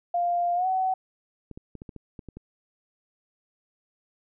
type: tone with pitch glide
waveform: sine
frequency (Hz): 698.5 to 753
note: F5 to F#5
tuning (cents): 0 to +30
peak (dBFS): -22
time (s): 0.14-0.94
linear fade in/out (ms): 5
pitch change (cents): +130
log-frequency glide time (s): 0.55-0.67
type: clicks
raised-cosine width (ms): 3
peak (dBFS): -27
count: 9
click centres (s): 1.513 / 1.575 / 1.753 / 1.819 / 1.892 / 1.963 / 2.192 / 2.287 / 2.37
effects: none